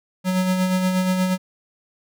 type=tone with tremolo; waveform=square; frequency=185 Hz; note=F#3; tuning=in tune; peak=-17 dBFS; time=0.24-1.38 s; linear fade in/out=50 ms; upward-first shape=sine; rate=8.4 Hz; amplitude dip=40%; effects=none